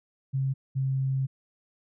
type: tone pair in turn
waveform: sine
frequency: 134.4 / 133.64 Hz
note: C3 / C3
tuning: +47 / +37 cents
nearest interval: unison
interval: 10 cents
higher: first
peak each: -24 dBFS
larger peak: neither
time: 0.33-0.54 / 0.75-1.27 s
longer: second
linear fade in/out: 20 ms
effects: none